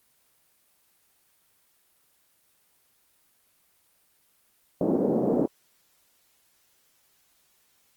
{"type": "band-pass noise", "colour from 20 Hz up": "pink", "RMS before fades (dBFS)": -24, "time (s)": [4.81, 5.46], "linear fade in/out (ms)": 2, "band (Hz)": [200, 570], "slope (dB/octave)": 24, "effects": ["white hiss -66 dBFS RMS until 7.96 s", "Opus 24 kbps"]}